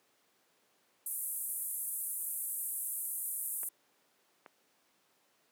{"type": "band-pass noise", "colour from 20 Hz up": "pink", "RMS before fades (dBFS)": -38, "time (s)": [1.06, 3.69], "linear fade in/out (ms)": 5, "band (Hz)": [9100, 14000], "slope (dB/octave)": 48}
{"type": "clicks", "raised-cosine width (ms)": 0.5, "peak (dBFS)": -34, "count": 2, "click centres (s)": [3.633, 4.462]}
{"effects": ["pink hiss -71 dBFS RMS until 5.51 s", "high-pass 300 Hz 12 dB/octave"]}